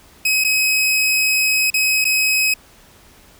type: tone with dropouts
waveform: sawtooth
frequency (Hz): 2542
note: D#7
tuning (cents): +36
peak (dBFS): -11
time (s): 0.25-2.54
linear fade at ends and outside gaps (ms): 5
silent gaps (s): 0.44-0.446 / 1.703-1.74 / 2.044-2.051
effects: pink hiss -48 dBFS RMS until 3.39 s